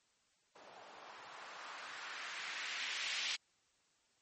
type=noise with low-pass filter sweep; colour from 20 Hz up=violet; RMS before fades=-45 dBFS; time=0.55-3.36 s; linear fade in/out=10 ms; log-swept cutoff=630 to 3000 Hz; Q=1.4; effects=white hiss -75 dBFS RMS until 4.21 s + MP3 32 kbps